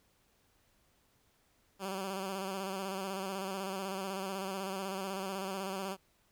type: tone with vibrato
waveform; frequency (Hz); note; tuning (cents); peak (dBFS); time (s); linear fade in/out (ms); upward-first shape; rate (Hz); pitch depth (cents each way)
10% pulse; 192.5; G3; -31; -28; 1.79-5.97; 50; square; 16; 39
effects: pink hiss -71 dBFS RMS until 6.31 s